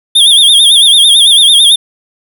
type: tone with vibrato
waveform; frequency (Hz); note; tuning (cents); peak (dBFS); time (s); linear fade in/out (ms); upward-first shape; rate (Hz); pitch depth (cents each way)
square; 3445; A7; -37; -3; 0.15-1.76; 10; sine; 9; 120
effects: none